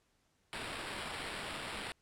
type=noise with sample-and-hold; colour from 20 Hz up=white; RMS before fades=-42 dBFS; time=0.53-1.92 s; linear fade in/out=0 ms; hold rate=6300 Hz; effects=pink hiss -75 dBFS RMS until 2.01 s + low-pass 10000 Hz 12 dB/octave